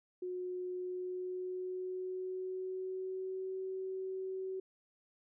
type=tone with pitch glide; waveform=sine; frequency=363.4 to 378.2 Hz; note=F#4 to F#4; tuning=-31 to +38 cents; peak=-37 dBFS; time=0.22-4.6 s; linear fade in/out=5 ms; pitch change=+69 cents; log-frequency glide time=0.75-3.59 s; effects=none